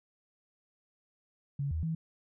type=tone with pitch steps; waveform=sine; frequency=140.7 / 79.7 / 162 Hz; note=C#3 / D#2 / E3; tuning=+26 / +42 / -30 cents; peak=-30 dBFS; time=1.59-1.95 s; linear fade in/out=5 ms; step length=120 ms; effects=none

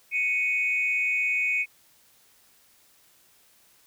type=tone pair together; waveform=sine; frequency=2217 / 2500 Hz; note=C#7 / D#7; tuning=0 / +8 cents; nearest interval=major second; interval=208 cents; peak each=-25 / -24 dBFS; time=0.11-1.66 s; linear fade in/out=50 ms; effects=tanh soft clip ceiling -16 dBFS + white hiss -60 dBFS RMS until 3.86 s

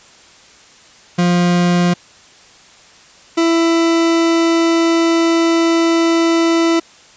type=tone pair in turn; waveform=40% pulse; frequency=176 / 332.2 Hz; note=F3 / E4; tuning=+14 / +13 cents; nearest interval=major seventh; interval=1099 cents; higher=second; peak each=-10 dBFS; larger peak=neither; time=1.18-1.94 / 3.37-6.8 s; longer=second; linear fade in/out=10 ms; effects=white hiss -44 dBFS RMS until 7.16 s + resampled to 16000 Hz

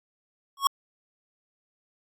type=tone with exponential growth; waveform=square; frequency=1102 Hz; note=C#6; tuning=11 cents flat; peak=-15 dBFS; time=0.57-0.67 s; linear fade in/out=2 ms; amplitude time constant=21 ms; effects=AAC 48 kbps

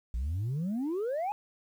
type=exponential sweep; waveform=sine; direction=up; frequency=54.9 to 859 Hz; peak=-27 dBFS; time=0.14-1.32 s; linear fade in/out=0 ms; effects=tanh soft clip ceiling -28 dBFS + 10-bit

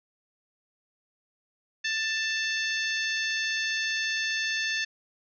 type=harmonic tone with a mistuned harmonic; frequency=885 Hz; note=A5; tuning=10 cents sharp; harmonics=2 / 3 / 4 / 5 / 6 / 7; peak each=-29 / -33 / -35 / -37 / -39 / -40 dBFS; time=1.84-4.85 s; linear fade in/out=10 ms; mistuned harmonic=7; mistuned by=+31 cents; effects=none

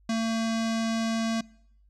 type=tone with low-pass filter; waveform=square; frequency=225.7 Hz; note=A3; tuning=44 cents sharp; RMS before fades=-27 dBFS; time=0.09-1.41 s; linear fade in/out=5 ms; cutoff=6100 Hz; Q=1.6; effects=noise-tail reverb RT60 0.7 s tail -23 dB re dry + added 50 Hz sine -57 dBFS peak until 1.89 s

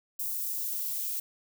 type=noise with high-pass filter sweep; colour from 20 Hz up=violet; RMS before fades=-33 dBFS; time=0.19-1.2 s; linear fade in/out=5 ms; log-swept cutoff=6100 to 2100 Hz; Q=0.72; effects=none

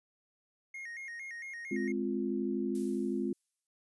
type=tone with vibrato; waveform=triangle; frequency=2000 Hz; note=B6; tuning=21 cents sharp; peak=-39 dBFS; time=0.74-1.92 s; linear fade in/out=5 ms; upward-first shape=square; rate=4.4 Hz; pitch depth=120 cents each way
type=chord; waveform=sine; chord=F minor; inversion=first; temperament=just; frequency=209.5 / 261.9 / 349.2 Hz; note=Ab3 / C4 / F4; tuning=+15 / +2 / 0 cents; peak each=-35 dBFS; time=1.71-3.33 s; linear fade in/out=5 ms
type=noise with exponential decay; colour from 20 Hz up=violet; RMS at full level=-45 dBFS; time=2.75-3.67 s; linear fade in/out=0 ms; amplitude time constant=200 ms
effects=resampled to 24000 Hz

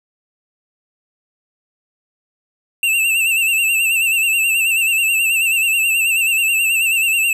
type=tone with vibrato; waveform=square; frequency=2690 Hz; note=E7; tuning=34 cents sharp; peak=-14 dBFS; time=2.83-7.33 s; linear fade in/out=2 ms; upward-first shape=sine; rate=9.3 Hz; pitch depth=66 cents each way; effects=none

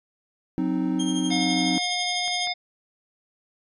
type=chord; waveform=triangle; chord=C diminished; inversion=second; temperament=equal with one note detuned; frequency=182.77 / 261.6 / 311.1 Hz; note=Gb3 / C4 / Eb4; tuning=-21 / 0 / 0 cents; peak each=-26 / -24 / -24 dBFS; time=0.58-1.78 s; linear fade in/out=0 ms
type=tone with tremolo; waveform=25% pulse; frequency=3216 Hz; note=G7; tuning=44 cents sharp; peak=-25 dBFS; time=0.99-2.47 s; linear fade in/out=10 ms; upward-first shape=sine; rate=12 Hz; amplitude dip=60%
type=harmonic tone; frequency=718 Hz; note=F5; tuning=48 cents sharp; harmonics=1 / 3 / 5 / 7; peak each=-30 / -30 / -30 / -30 dBFS; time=1.3-2.54 s; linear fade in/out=20 ms
type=clicks; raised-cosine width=0.3 ms; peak=-26 dBFS; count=3; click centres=1.304 / 2.279 / 2.473 s
effects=resampled to 32000 Hz

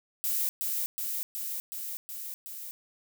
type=noise with echo; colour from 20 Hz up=violet; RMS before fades=-29 dBFS; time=0.24-0.49 s; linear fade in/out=0 ms; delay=370 ms; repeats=6; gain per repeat=-2 dB; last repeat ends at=2.71 s; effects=none

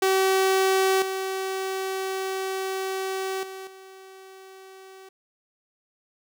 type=tone with level steps; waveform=sawtooth; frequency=381.8 Hz; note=G4; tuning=46 cents flat; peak=-15 / -23 / -32 / -40 dBFS; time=0.02-5.09 s; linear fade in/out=5 ms; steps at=1.02 / 3.43 / 3.67 s; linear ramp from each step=2 ms; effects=none

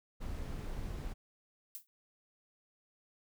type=noise; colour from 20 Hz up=brown; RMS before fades=-40 dBFS; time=0.2-1.14 s; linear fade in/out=20 ms
type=noise with exponential decay; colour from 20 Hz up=violet; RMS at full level=-40 dBFS; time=1.75-1.87 s; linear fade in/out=0 ms; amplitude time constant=24 ms
effects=none

